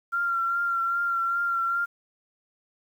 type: tone with vibrato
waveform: sine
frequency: 1377 Hz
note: F6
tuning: 25 cents flat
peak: -23 dBFS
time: 0.12-1.86 s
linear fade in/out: 20 ms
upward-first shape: triangle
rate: 2.5 Hz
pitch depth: 29 cents each way
effects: 9-bit